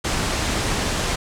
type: low-pass noise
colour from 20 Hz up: pink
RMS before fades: -23 dBFS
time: 0.04-1.16 s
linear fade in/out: 10 ms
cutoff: 8900 Hz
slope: 24 dB/octave
effects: none